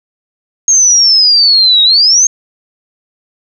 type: exponential two-way sweep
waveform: sine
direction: down then up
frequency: 6520 to 3768 to 6520 Hz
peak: -4 dBFS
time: 0.68-2.27 s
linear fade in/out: 2 ms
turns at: 1.83 s
effects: none

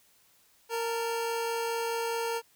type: tone pair together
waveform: 25% pulse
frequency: 462.4 / 880 Hz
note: A#4 / A5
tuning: -14 / 0 cents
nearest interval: major seventh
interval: 1114 cents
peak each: -26 / -37 dBFS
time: 0.69-2.42 s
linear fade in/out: 50 ms
effects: white hiss -64 dBFS RMS until 2.55 s

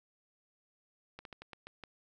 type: slowing click train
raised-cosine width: 0.3 ms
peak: -30 dBFS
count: 7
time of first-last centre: 1.19-1.837 s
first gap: 62 ms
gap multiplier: 1.22
effects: none

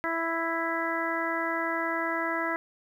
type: harmonic tone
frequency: 330.7 Hz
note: E4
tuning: 6 cents sharp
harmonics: 1 / 2 / 3 / 4 / 5 / 6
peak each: -34 / -34 / -34 / -34 / -34 / -34 dBFS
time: 0.04-2.56 s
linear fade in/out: 0 ms
effects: 10-bit

